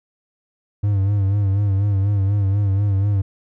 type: tone with vibrato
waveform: triangle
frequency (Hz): 99.7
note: G2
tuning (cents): +30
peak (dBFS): -13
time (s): 0.83-3.22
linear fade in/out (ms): 10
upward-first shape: sine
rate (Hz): 4.1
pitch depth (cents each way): 64
effects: none